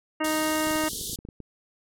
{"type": "harmonic tone", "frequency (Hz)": 311.1, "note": "D#4", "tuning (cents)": 0, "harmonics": [1, 2, 3, 4, 5, 6, 7, 9], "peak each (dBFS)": [-27, -30, -33, -33, -37, -35, -39, -37], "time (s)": [0.2, 0.89], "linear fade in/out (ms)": 10}
{"type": "band-stop noise", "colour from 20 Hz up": "white", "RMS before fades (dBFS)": -31, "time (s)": [0.24, 1.16], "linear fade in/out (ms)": 5, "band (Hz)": [480, 3100], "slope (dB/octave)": 96}
{"type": "clicks", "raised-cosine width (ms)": 3, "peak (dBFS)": -27, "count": 12, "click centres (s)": [0.671, 0.71, 0.757, 0.838, 0.933, 1.012, 1.097, 1.132, 1.189, 1.251, 1.288, 1.403]}
{"effects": ["low-pass 12000 Hz 12 dB/octave"]}